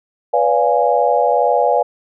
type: chord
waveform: sine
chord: B diminished seventh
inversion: none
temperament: equal with one note detuned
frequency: 493.9 / 575.6 / 698.5 / 830.6 Hz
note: B4 / D5 / F5 / Ab5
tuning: 0 / -35 / 0 / 0 cents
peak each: -17 dBFS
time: 0.33-1.83 s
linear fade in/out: 10 ms
effects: none